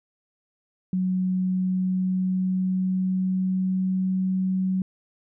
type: tone with pitch glide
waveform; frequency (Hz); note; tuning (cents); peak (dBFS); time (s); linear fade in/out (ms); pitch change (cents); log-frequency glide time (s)
sine; 185 to 187.47; F#3 to F#3; 0 to +23; -21; 0.93-4.82; 2; +23; 1.34-4.27
effects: none